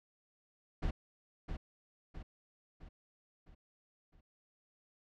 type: noise with echo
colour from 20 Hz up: brown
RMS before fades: -34 dBFS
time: 0.82-0.91 s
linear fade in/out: 10 ms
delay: 660 ms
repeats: 5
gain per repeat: -6 dB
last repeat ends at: 4.21 s
effects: low-pass 4000 Hz 12 dB/octave